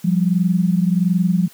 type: tone pair together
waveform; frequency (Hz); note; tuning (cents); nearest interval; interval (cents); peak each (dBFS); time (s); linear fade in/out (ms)
sine; 174.71 / 196.1; F3 / G3; +1 / +1; major second; 200; -15 / -18; 0.04-1.48; 10
effects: white hiss -47 dBFS RMS until 1.53 s + high-pass 100 Hz 12 dB/octave